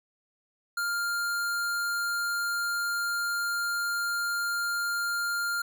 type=tone; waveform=square; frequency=1401 Hz; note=F6; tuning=5 cents sharp; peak=-28 dBFS; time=0.77-5.62 s; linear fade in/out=5 ms; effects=none